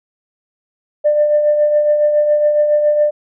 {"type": "tone with tremolo", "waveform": "sine", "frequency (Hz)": 596, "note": "D5", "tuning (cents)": 25, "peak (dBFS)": -7, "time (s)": [1.04, 3.11], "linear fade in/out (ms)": 20, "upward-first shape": "triangle", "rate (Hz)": 7.2, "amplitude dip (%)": 50, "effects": ["tanh soft clip ceiling -4 dBFS"]}